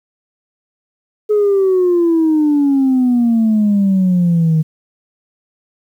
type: exponential sweep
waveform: sine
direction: down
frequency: 426.8 to 155.3 Hz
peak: -8 dBFS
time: 1.29-4.63 s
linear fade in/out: 20 ms
effects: tanh soft clip ceiling -7 dBFS + 8-bit